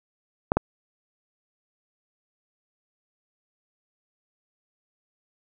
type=clicks; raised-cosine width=1 ms; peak=-6 dBFS; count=2; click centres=0.519 / 0.57 s; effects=none